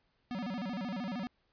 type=tone with vibrato; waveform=square; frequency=215.3 Hz; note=A3; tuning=37 cents flat; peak=-36 dBFS; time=0.31-1.27 s; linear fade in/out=0 ms; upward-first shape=square; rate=13 Hz; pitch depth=230 cents each way; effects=pink hiss -75 dBFS RMS until 1.52 s + resampled to 11025 Hz